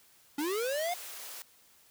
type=linear sweep; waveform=square; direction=up; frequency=277.2 to 727 Hz; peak=-31 dBFS; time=0.38-0.94 s; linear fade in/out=5 ms
type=high-pass noise; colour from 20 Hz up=white; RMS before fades=-44 dBFS; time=0.39-1.42 s; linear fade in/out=0 ms; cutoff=400 Hz; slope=24 dB/octave
effects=white hiss -62 dBFS RMS until 1.9 s